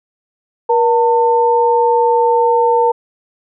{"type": "tone pair together", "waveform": "sine", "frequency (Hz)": [477.2, 899.8], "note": ["A#4", "A5"], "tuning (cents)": [41, 39], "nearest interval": "major seventh", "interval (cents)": 1098, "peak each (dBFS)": -12, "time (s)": [0.69, 2.92], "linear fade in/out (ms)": 10, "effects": []}